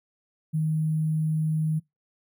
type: tone with sample-and-hold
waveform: sine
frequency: 156.6 Hz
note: D#3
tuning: 11 cents sharp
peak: -22 dBFS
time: 0.53-1.8 s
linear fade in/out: 20 ms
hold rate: 11025 Hz
effects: noise-tail reverb RT60 0.2 s tail -25 dB re dry